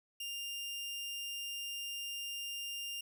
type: tone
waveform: sawtooth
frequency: 2800 Hz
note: F7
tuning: 4 cents sharp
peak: -36 dBFS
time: 0.2-3.01 s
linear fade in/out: 5 ms
effects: none